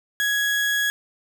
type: tone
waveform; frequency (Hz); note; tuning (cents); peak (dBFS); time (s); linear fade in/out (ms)
35% pulse; 1667; G#6; +6; -18; 0.2-0.9; 0
effects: none